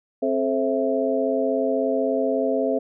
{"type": "harmonic tone with a mistuned harmonic", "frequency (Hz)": 132.2, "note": "C3", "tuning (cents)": 18, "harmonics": [2, 3, 4, 5], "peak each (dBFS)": [-25, -25, -25, -25], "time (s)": [0.22, 2.79], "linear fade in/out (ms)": 10, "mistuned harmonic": 3, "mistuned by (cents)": 150, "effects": []}